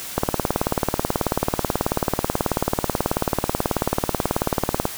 click train, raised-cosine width 1 ms, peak -4 dBFS, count 87, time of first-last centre 0.18-4.854 s, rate 18.4 Hz, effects white hiss -33 dBFS RMS until 4.97 s

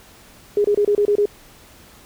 sine tone bursts, 411.9 Hz, G#4, 14 cents flat, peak -13 dBFS, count 7, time 0.57-1.256 s, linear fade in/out 2 ms, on 74 ms, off 28 ms, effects pink hiss -47 dBFS RMS until 2.05 s

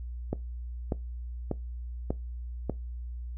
click train, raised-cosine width 2 ms, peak -15 dBFS, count 5, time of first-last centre 0.33-2.697 s, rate 1.69 Hz, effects noise-tail reverb RT60 0.2 s tail -20 dB re dry + added 60 Hz sine -35 dBFS peak until 3.37 s

